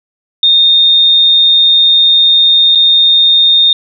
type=tone with dropouts; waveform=sine; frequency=3665 Hz; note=A#7; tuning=30 cents flat; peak=-4 dBFS; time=0.43-3.73 s; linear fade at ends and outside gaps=2 ms; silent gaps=2.751-2.755 s; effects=none